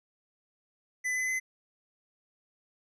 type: tone with pitch steps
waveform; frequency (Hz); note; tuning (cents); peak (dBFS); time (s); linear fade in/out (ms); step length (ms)
square; 2005 / 2022 / 2040; B6 / B6 / C7; +26 / +40 / -44; -29; 1.04-1.4; 20; 120
effects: resampled to 22050 Hz